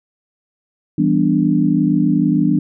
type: chord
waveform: sine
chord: E minor seventh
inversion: none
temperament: equal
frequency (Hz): 164.81 / 196 / 246.9 / 293.7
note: E3 / G3 / B3 / D4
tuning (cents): 0 / 0 / 0 / 0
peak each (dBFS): -18 / -18 / -18 / -16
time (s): 0.98-2.59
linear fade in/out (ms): 5
effects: none